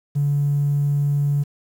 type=tone; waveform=triangle; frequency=143.5 Hz; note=D3; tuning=40 cents flat; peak=-13 dBFS; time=0.15-1.44 s; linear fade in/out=20 ms; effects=tanh soft clip ceiling -14 dBFS + 8-bit